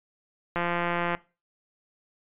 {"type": "click train", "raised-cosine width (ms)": 0.5, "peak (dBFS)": -13, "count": 103, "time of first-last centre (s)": [0.56, 1.15], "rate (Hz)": 173, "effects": ["noise-tail reverb RT60 0.3 s tail -20 dB re dry", "resampled to 8000 Hz"]}